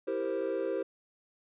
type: chord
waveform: triangle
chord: C dominant seventh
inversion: first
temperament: equal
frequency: 329.6 / 392 / 466.2 / 523.3 Hz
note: E4 / G4 / Bb4 / C5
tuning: 0 / 0 / 0 / 0 cents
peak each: -35 / -32 / -34 / -32 dBFS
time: 0.07-0.83 s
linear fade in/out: 10 ms
effects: tanh soft clip ceiling -21 dBFS + resampled to 8000 Hz